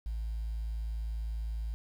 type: tone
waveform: sine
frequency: 55 Hz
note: A1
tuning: in tune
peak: -31 dBFS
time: 0.06-1.74 s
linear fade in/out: 0 ms
effects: tanh soft clip ceiling -30 dBFS + 10-bit